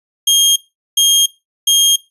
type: tone bursts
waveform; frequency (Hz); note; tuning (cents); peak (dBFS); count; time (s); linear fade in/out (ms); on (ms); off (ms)
sawtooth; 3231; G#7; -48; -5; 3; 0.27-1.96; 5; 290; 410
effects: noise-tail reverb RT60 0.2 s tail -17 dB re dry + resampled to 32000 Hz